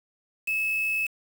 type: tone with quantisation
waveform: sine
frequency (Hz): 2596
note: E7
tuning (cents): -27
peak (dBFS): -24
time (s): 0.47-1.07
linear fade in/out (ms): 10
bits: 6
effects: none